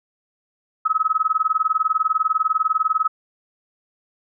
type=tone with tremolo; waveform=sine; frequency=1283 Hz; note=E6; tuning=47 cents flat; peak=-13 dBFS; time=0.85-3.08 s; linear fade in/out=10 ms; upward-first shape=sine; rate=20 Hz; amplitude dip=100%; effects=none